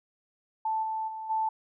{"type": "tone with level steps", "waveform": "sine", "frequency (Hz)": 880, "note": "A5", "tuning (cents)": 0, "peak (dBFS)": [-26, -29, -35, -25], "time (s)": [0.65, 1.49], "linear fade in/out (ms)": 5, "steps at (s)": [0.82, 1.07, 1.29], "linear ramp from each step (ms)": 20, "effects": []}